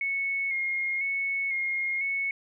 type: tone with vibrato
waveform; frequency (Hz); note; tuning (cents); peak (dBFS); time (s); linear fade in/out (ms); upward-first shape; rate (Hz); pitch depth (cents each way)
sine; 2174; C#7; -34; -26; 0.01-2.31; 2; square; 1; 26
effects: none